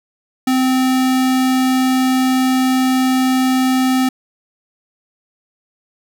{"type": "tone", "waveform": "square", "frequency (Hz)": 258.8, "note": "C4", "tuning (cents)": -19, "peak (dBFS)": -13, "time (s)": [0.47, 4.09], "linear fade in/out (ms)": 5, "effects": []}